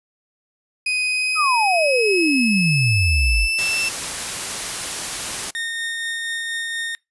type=tone with pitch glide; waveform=35% pulse; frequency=2500 to 2664 Hz; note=D#7 to E7; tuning=+8 to +18 cents; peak=-17 dBFS; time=0.86-3.89 s; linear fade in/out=5 ms; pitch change=+110 cents; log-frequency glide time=1.04-3.78 s
type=exponential sweep; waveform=sine; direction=down; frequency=1318.5 to 44.94 Hz; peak=-16 dBFS; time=1.35-3.49 s; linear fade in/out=50 ms
type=noise; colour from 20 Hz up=white; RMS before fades=-26 dBFS; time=3.58-5.51 s; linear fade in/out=10 ms
type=tone with tremolo; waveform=30% pulse; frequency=1837 Hz; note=A#6; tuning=26 cents flat; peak=-20 dBFS; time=5.55-6.95 s; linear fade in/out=0 ms; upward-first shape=triangle; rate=4.2 Hz; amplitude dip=25%
effects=noise-tail reverb RT60 0.2 s tail -24 dB re dry + resampled to 24000 Hz